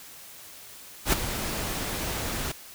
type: noise with ADSR envelope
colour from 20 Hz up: pink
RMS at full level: -20 dBFS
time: 1.05-2.52 s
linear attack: 77 ms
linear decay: 13 ms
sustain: -11 dB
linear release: 6 ms
effects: white hiss -46 dBFS RMS until 2.74 s